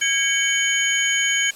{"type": "tone cluster", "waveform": "sine", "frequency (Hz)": [1638, 2242, 3058, 6700], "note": ["G#6", "C#7", "G7", "G#8"], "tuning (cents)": [-24, 19, -44, 14], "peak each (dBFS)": -23, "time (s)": [0.01, 1.51], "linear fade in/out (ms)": 10, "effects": ["white hiss -42 dBFS RMS until 1.55 s", "low-pass 12000 Hz 12 dB/octave"]}